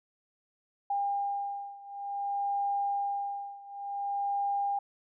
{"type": "beating tone pair", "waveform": "sine", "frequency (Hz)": [803, 803.55], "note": ["G5", "G5"], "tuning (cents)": [41, 43], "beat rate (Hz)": 0.55, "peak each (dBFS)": [-32, -34], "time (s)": [0.9, 4.79], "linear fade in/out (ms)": 5, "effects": []}